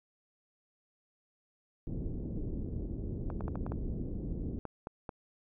pink low-pass noise, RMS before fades -37 dBFS, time 1.87-4.59 s, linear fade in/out 0 ms, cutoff 370 Hz, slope 24 dB/octave
clicks, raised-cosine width 1 ms, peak -25 dBFS, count 9, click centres 3.302 / 3.408 / 3.481 / 3.556 / 3.665 / 3.72 / 4.653 / 4.871 / 5.092 s
effects none

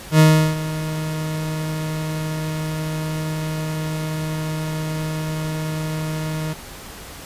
40% pulse tone with ADSR envelope, 156.2 Hz, D#3, 7 cents sharp, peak -7 dBFS, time 0.11-6.54 s, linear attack 82 ms, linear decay 360 ms, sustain -15 dB, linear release 17 ms, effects pink hiss -37 dBFS RMS until 7.25 s + resampled to 32000 Hz

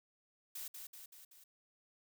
blue noise with echo, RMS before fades -45 dBFS, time 0.55-0.68 s, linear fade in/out 5 ms, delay 190 ms, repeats 4, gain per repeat -4 dB, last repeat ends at 1.44 s, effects none

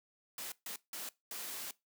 white noise bursts at uneven times, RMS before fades -43 dBFS, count 4, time 0.38-0.52 / 0.66-0.76 / 0.93-1.09 / 1.31-1.71 s, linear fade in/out 2 ms, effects noise-tail reverb RT60 0.2 s tail -20 dB re dry + high-pass 200 Hz 12 dB/octave

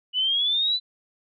sine exponential sweep, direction up, 2948 to 4038 Hz, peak -20 dBFS, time 0.13-0.8 s, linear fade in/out 50 ms, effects none

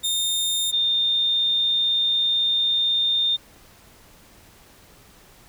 sawtooth / sine tone pair in turn, 3643 / 3629 Hz, A#7 / A#7, -41 / -47 cents, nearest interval unison, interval 6 cents, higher first, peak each -18 dBFS, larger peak neither, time 0.03-0.72 / 0.72-3.37 s, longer second, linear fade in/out 20 ms, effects pink hiss -51 dBFS RMS until 5.48 s

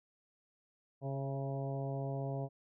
harmonic tone with a mistuned harmonic, 137.3 Hz, C#3, 16 cents flat, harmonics 1 / 2 / 3 / 4 / 5 / 6 / 7, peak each -37 / -46 / -45 / -45 / -44 / -53 / -55 dBFS, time 1.01-2.49 s, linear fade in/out 50 ms, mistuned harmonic 5, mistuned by -25 cents, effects none

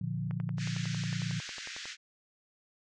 sine chord, Bb major, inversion none, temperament equal, 116.54 / 146.83 / 174.61 Hz, Bb2 / D3 / F3, 0 / 0 / 0 cents, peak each -36 dBFS, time 0.01-1.4 s, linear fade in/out 5 ms
click train, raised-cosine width 0.5 ms, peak -30 dBFS, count 18, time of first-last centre 0.31-1.855 s, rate 11 Hz
pink band-pass noise, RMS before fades -43 dBFS, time 0.57-1.97 s, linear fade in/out 50 ms, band 1500 to 6900 Hz, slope 48 dB/octave
effects none

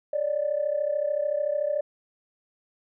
sine tone pair together, 565.4 / 599 Hz, C#5 / D5, +34 / +34 cents, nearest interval minor second, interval 100 cents, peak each -27 / -25 dBFS, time 0.13-1.81 s, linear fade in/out 5 ms, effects tanh soft clip ceiling -16 dBFS

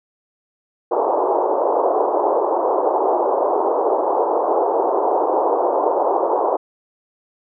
pink band-pass noise, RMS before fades -18 dBFS, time 0.91-6.57 s, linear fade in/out 10 ms, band 360 to 1000 Hz, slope 48 dB/octave, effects none

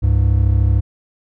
triangle tone pair together, 67.5 / 100.97 Hz, C#2 / G#2, -45 / -48 cents, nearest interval perfect fifth, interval 697 cents, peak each -12 dBFS, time 0.02-0.81 s, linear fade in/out 20 ms, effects none

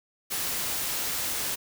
white noise, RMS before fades -30 dBFS, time 0.3-1.56 s, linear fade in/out 20 ms, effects none

